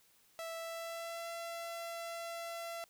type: tone with pitch glide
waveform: sawtooth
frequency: 659.3 to 674.7 Hz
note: E5 to E5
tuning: 0 to +40 cents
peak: -37 dBFS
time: 0.39-2.84 s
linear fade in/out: 0 ms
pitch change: +40 cents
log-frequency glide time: 0.56-1.27 s
effects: white hiss -68 dBFS RMS until 2.89 s